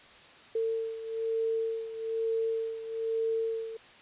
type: beating tone pair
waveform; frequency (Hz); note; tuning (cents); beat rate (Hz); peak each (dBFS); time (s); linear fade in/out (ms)
sine; 450.3 / 451.4; A4 / A4; +40 / +44; 1.1; -30 / -35; 0.55-3.77; 5
effects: white hiss -53 dBFS RMS until 4.01 s + resampled to 8000 Hz